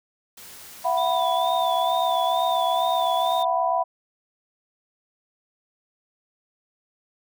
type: noise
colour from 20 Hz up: white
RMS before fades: -43 dBFS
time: 0.37-3.43 s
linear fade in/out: 5 ms
type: chord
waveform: sine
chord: E suspended second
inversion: none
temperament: equal with one note detuned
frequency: 672.3 / 740 / 987.8 Hz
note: E5 / F#5 / B5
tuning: +34 / 0 / 0 cents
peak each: -24 dBFS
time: 0.84-3.84 s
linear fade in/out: 20 ms
type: tone with vibrato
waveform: sine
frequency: 3543 Hz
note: A7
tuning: 11 cents sharp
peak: -31 dBFS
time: 0.97-3.45 s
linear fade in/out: 10 ms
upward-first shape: sine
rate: 2.2 Hz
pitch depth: 63 cents each way
effects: none